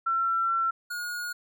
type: tone pair in turn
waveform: sine / square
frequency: 1351 / 1439.5 Hz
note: E6 / F#6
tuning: +42 / -48 cents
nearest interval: minor second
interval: 110 cents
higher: second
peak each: -23 / -32 dBFS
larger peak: first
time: 0.06-0.71 / 0.9-1.33 s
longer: first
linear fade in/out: 10 ms
effects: none